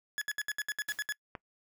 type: tone bursts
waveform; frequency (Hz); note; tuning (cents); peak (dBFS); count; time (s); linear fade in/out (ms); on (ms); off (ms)
40% pulse; 1696; G#6; +36; -30; 10; 0.18-1.123; 0; 34; 67
type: noise with exponential decay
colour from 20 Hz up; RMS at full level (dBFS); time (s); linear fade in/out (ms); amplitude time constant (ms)
white; -41; 0.88-1.06; 5; 38
type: click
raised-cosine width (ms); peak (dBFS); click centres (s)
0.5; -24; 1.352
effects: noise-tail reverb RT60 0.1 s tail -24 dB re dry